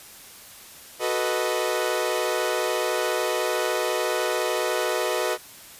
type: chord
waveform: sawtooth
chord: B dominant seventh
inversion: second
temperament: equal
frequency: 370 / 440 / 493.9 / 622.3 Hz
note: F#4 / A4 / B4 / D#5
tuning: 0 / 0 / 0 / 0 cents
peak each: -25 / -26 / -24 / -24 dBFS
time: 0.99-5.38 s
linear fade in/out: 50 ms
effects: white hiss -45 dBFS RMS until 5.79 s + resampled to 32000 Hz